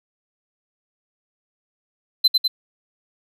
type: tone with echo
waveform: triangle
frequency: 4061 Hz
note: B7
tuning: 48 cents sharp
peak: -9 dBFS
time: 2.24-2.28 s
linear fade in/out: 10 ms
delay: 100 ms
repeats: 2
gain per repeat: -3 dB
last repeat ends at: 2.48 s
effects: none